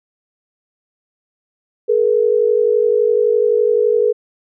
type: tone pair together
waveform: sine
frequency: 426.4 / 478.2 Hz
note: G#4 / A#4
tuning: +46 / +44 cents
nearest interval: major second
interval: 198 cents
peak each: -14 dBFS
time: 1.88-4.13 s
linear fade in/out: 20 ms
effects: none

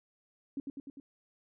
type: tone with echo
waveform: sine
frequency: 277.2 Hz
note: C#4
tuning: in tune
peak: -33 dBFS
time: 0.57-0.6 s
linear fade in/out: 2 ms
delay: 100 ms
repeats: 4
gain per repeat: -3 dB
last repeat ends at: 1 s
effects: none

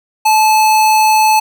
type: tone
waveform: square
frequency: 867 Hz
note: A5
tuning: 26 cents flat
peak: -8 dBFS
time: 0.25-1.4 s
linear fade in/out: 10 ms
effects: none

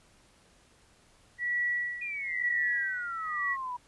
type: tone with tremolo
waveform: sine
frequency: 1940 Hz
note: B6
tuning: 31 cents flat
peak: -26 dBFS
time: 1.38-3.57 s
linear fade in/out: 50 ms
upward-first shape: sine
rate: 1 Hz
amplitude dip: 90%
type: exponential sweep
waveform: sine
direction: down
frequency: 2470 to 967 Hz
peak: -33 dBFS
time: 2.01-3.77 s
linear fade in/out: 10 ms
effects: pink hiss -62 dBFS RMS until 3.87 s + resampled to 24000 Hz

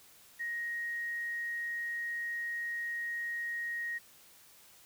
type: tone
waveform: sine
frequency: 1878 Hz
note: A#6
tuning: 12 cents sharp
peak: -34 dBFS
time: 0.39-3.99 s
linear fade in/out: 20 ms
effects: white hiss -59 dBFS RMS until 4.85 s

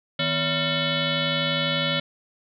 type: tone with frequency modulation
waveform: sine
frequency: 1790 Hz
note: A6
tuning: 29 cents sharp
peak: -21 dBFS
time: 0.19-2 s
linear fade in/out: 5 ms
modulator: 408 Hz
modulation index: 4.9
effects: none

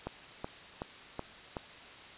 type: click train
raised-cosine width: 1 ms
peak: -22 dBFS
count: 5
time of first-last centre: 0.07-1.568 s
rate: 2.67 Hz
effects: white hiss -50 dBFS RMS until 2.17 s + resampled to 8000 Hz

